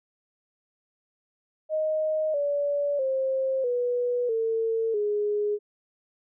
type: tone with pitch steps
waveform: sine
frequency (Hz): 623 / 574.6 / 530 / 488.8 / 450.8 / 415.8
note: D#5 / D5 / C5 / B4 / A4 / G#4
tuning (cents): +2 / -38 / +22 / -18 / +42 / +2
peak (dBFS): -23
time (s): 1.69-5.59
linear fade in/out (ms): 50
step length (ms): 650
effects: none